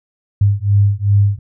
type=beating tone pair; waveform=sine; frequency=99.9 / 102.5 Hz; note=G2 / G#2; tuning=+33 / -22 cents; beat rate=2.6 Hz; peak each=-13 dBFS; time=0.41-1.39 s; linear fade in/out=5 ms; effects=none